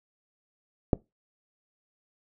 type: click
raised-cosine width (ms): 2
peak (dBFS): -7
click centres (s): 0.932
effects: noise-tail reverb RT60 0.2 s tail -22 dB re dry